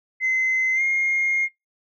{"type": "tone with pitch glide", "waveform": "sine", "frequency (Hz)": [2055, 2134], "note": ["C7", "C7"], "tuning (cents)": [-32, 34], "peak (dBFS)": -17, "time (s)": [0.2, 1.49], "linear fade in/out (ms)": 50, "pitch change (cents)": 66, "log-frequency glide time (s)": [0.74, 0.82], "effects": ["noise-tail reverb RT60 0.2 s tail -25 dB re dry", "tanh soft clip ceiling -15 dBFS"]}